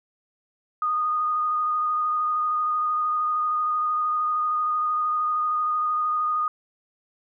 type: tone with vibrato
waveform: sine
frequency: 1233 Hz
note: D#6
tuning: 16 cents flat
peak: -21 dBFS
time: 0.82-6.48 s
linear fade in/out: 2 ms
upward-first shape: square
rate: 13 Hz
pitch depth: 13 cents each way
effects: none